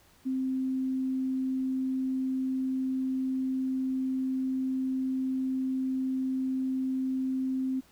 sine tone, 261.6 Hz, C4, in tune, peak -27 dBFS, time 0.25-7.81 s, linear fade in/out 20 ms, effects pink hiss -61 dBFS RMS until 7.91 s

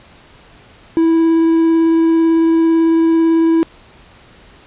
triangle tone with vibrato, 327.9 Hz, E4, 9 cents flat, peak -7 dBFS, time 0.97-3.63 s, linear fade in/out 0 ms, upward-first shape triangle, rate 18 Hz, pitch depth 10 cents each way, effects pink hiss -44 dBFS RMS until 4.66 s + resampled to 8000 Hz

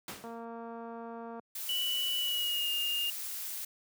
pink noise with exponential decay, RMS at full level -37 dBFS, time 0.08-0.45 s, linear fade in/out 2 ms, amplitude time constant 80 ms
click train, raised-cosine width 1 ms, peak -31 dBFS, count 268, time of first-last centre 0.24-1.396 s, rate 231 Hz
blue noise, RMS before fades -39 dBFS, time 1.55-3.65 s, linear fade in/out 5 ms
sine tone with pitch glide, 2960 to 2825 Hz, F#7 to F7, 0 to +19 cents, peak -30 dBFS, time 1.69-3.1 s, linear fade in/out 2 ms, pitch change -81 cents, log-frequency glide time 2.19-2.71 s
effects high-pass 150 Hz 12 dB/octave

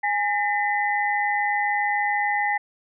sine tone cluster, 828 / 1814 / 2007 Hz, G#5 / A#6 / B6, -5 / -48 / +27 cents, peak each -23 / -28 / -25 dBFS, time 0.03-2.58 s, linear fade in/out 10 ms, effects none

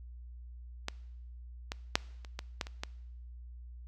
clicks, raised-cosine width 0.2 ms, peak -16 / -18 / -7 / -30 / -20 / -15 / -27 / -18 dBFS, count 8, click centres 0.884 / 1.719 / 1.955 / 2.248 / 2.391 / 2.612 / 2.669 / 2.835 s, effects noise-tail reverb RT60 0.9 s tail -22 dB re dry + added 60 Hz sine -45 dBFS peak until 3.87 s

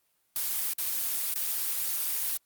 blue noise with dropouts, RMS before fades -30 dBFS, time 0.36-2.37 s, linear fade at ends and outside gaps 1 ms, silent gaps 0.735-0.784 / 1.339-1.358 s, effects white hiss -72 dBFS RMS until 2.45 s + Opus 32 kbps

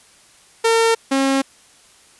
sawtooth tone pair in turn, 455.2 / 270.7 Hz, A#4 / C#4, -41 / -41 cents, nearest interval major sixth, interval 900 cents, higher first, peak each -9 / -11 dBFS, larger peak first, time 0.64-0.95 / 1.11-1.42 s, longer neither, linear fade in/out 10 ms, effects white hiss -50 dBFS RMS until 2.19 s + resampled to 24000 Hz

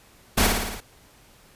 pink noise with echo, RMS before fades -19 dBFS, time 0.37-0.47 s, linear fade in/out 10 ms, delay 56 ms, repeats 6, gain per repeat -3 dB, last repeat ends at 0.806 s, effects pink hiss -54 dBFS RMS until 1.55 s + resampled to 32000 Hz

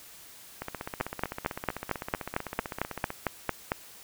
two click trains, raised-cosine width 0.5 ms, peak -19 / -11 dBFS, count 40 / 13, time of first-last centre 0.62-3.104 / 1.01-3.719 s, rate 15.7 / 4.43 Hz, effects white hiss -50 dBFS RMS until 4.03 s

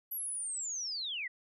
sine linear sweep, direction down, 11850 to 1871 Hz, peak -35 dBFS, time 0.11-1.28 s, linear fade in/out 10 ms, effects none

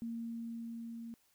sine tone with level ramp, 230.9 Hz, A#3, 16 cents flat, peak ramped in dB -37 to -43 dBFS, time 0.02-1.14 s, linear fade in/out 0 ms, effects white hiss -72 dBFS RMS until 1.34 s

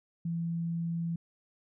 sine tone, 167.8 Hz, E3, 31 cents sharp, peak -30 dBFS, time 0.25-1.16 s, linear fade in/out 5 ms, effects none

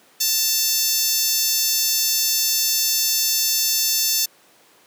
10% pulse tone with high-pass filter, 890 Hz, A5, 20 cents sharp, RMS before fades -20 dBFS, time 0.2-4.26 s, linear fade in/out 10 ms, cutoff 6600 Hz, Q 1.5, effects pink hiss -53 dBFS RMS until 4.86 s + high-pass 300 Hz 12 dB/octave

